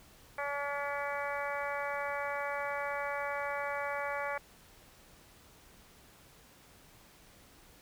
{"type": "harmonic tone", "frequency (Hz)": 284.9, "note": "C#4", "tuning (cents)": 48, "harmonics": [2, 3, 4, 5, 6, 7, 8], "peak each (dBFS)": [-38, -40, -41, -42, -43, -43, -44], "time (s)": [0.38, 4.38], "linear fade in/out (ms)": 5, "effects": ["pink hiss -59 dBFS RMS until 7.81 s"]}